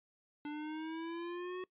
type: exponential sweep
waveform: square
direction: up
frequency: 293.7 to 370.6 Hz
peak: -40 dBFS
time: 0.45-1.64 s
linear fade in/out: 2 ms
effects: noise-tail reverb RT60 0.1 s tail -22 dB re dry + resampled to 8000 Hz